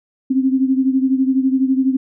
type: beating tone pair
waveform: sine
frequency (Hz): 261.6 / 273.6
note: C4 / C#4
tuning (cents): 0 / -23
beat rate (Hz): 12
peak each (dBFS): -14 / -19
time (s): 0.3-1.97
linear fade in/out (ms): 10
effects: none